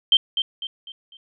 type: tone with echo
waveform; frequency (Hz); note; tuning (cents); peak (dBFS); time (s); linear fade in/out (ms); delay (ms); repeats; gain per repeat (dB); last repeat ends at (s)
sine; 3136; G7; 0; -11; 0.12-0.17; 2; 250; 4; -8; 1.17
effects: none